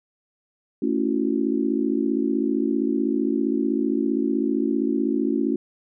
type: chord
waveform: sine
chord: F# minor seventh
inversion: first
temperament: just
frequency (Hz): 222 / 277.5 / 333 / 370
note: A3 / C#4 / E4 / F#4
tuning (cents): +16 / +2 / +18 / 0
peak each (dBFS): -26 / -23 / -26 / -28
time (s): 0.82-5.56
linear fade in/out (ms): 5
effects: none